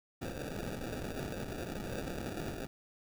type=noise with sample-and-hold; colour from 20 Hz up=blue; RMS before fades=-40 dBFS; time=0.21-2.67 s; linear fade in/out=10 ms; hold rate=1050 Hz; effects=none